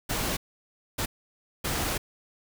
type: noise bursts at uneven times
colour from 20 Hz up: pink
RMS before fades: -29 dBFS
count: 3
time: 0.09-0.37 / 0.98-1.06 / 1.64-1.98 s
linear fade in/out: 10 ms
effects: none